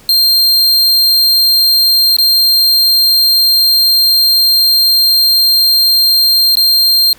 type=tone with dropouts; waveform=45% pulse; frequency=4186 Hz; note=C8; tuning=in tune; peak=-6 dBFS; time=0.09-7.13 s; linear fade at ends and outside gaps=1 ms; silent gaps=2.166-2.185 / 6.554-6.57 s; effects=pink hiss -42 dBFS RMS until 7.18 s